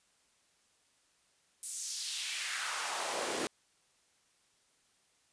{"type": "noise with high-pass filter sweep", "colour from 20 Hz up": "pink", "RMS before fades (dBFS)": -37, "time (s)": [1.63, 3.47], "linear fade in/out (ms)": 0, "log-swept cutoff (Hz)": [9100, 310], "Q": 1.8, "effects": ["white hiss -71 dBFS RMS until 5.32 s", "resampled to 22050 Hz"]}